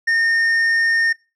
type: tone with tanh clipping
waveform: sine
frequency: 1829 Hz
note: A#6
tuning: 33 cents flat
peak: -15 dBFS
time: 0.07-1.13 s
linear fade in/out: 10 ms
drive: 5 dB
effects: noise-tail reverb RT60 0.3 s tail -23 dB re dry